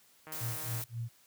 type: click train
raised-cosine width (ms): 0.5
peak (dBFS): -33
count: 86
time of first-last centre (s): 0.27-0.815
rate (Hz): 156
type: noise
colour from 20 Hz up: blue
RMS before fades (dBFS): -40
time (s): 0.32-0.84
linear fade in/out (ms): 2
type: tone with tremolo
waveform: sine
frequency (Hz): 116.6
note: A#2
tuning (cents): +1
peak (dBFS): -33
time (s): 0.4-1.09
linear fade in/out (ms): 20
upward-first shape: sine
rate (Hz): 3.7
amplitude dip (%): 100
effects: white hiss -64 dBFS RMS until 1.26 s + high-pass 60 Hz 12 dB/octave